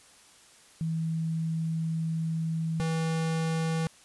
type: tone pair in turn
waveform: sine / square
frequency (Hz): 162.1 / 162.1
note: E3 / E3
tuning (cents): -29 / -29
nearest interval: unison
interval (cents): 0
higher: neither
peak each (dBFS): -27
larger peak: neither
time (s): 0.81-2.8 / 2.8-3.87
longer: first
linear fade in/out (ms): 0
effects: white hiss -56 dBFS RMS until 4.04 s + resampled to 24000 Hz